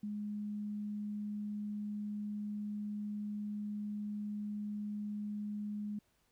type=tone; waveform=sine; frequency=208.2 Hz; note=G#3; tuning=5 cents sharp; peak=-37 dBFS; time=0.03-5.99 s; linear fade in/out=5 ms; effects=pink hiss -75 dBFS RMS until 6.31 s